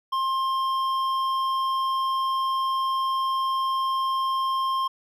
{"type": "tone with hard clipping", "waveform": "triangle", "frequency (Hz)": 1060, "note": "C6", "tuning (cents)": 22, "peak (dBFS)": -24, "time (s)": [0.12, 4.88], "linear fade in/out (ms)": 10, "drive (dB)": 11, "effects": []}